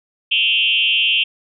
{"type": "tone with frequency modulation", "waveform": "sine", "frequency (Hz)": 2928, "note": "F#7", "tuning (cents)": -19, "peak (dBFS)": -13, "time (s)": [0.31, 1.24], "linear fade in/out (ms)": 10, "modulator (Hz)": 194, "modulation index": 1.8, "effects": []}